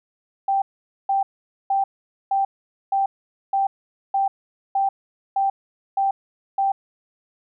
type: tone bursts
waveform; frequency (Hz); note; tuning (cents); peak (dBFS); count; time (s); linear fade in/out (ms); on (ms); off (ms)
sine; 784; G5; 0; -17; 11; 0.48-6.72; 5; 140; 470
effects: none